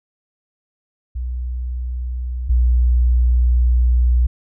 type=tone pair in turn; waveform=sine; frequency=61.74 / 60.85 Hz; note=B1 / B1; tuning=0 / -25 cents; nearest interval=unison; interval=25 cents; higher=first; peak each=-21 / -11 dBFS; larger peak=second; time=1.15-2.49 / 2.49-4.27 s; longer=second; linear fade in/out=10 ms; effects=none